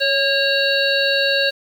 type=harmonic tone with a mistuned harmonic; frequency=554.4 Hz; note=C#5; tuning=in tune; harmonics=1 / 3 / 5 / 7 / 8; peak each=-20 / -20 / -23 / -22 / -23 dBFS; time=0-1.51 s; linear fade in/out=20 ms; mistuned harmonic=3; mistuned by=-38 cents; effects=7-bit